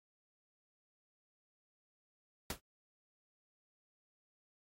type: noise with exponential decay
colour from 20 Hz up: pink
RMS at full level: -34 dBFS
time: 2.5-2.6 s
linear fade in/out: 2 ms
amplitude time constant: 21 ms
effects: AAC 48 kbps